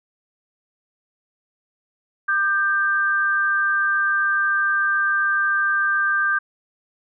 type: tone pair together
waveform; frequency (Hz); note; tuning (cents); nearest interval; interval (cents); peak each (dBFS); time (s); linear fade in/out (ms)
sine; 1200 / 1573; D6 / G6; +37 / +6; perfect fourth; 469; -23 / -18; 2.28-6.39; 10
effects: none